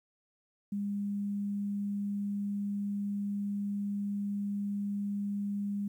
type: tone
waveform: sine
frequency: 202.4 Hz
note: G#3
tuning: 44 cents flat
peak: -31 dBFS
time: 0.72-5.88 s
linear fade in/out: 5 ms
effects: 11-bit